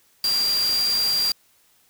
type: tone in noise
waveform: sine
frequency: 4751 Hz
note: D8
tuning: 19 cents sharp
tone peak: -19 dBFS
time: 0.24-1.32 s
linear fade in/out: 2 ms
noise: white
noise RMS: -30 dBFS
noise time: 0.24-1.32 s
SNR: +8 dB
effects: white hiss -60 dBFS RMS until 1.89 s